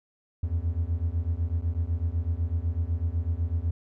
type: beating tone pair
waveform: triangle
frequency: 79.8 / 87.8 Hz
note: D#2 / F2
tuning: +44 / +10 cents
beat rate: 8 Hz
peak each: -26 dBFS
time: 0.43-3.71 s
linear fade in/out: 5 ms
effects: none